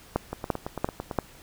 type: two click trains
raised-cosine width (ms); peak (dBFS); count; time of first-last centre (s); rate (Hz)
1; -17 / -9; 8 / 4; 0.33-1.112 / 0.16-1.187; 8.95 / 2.92
effects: pink hiss -51 dBFS RMS until 1.42 s